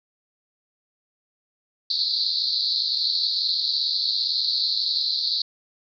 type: band-pass noise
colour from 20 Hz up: pink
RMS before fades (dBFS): -24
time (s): 1.9-5.42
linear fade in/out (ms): 2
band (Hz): 4000 to 4600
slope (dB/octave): 96
effects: none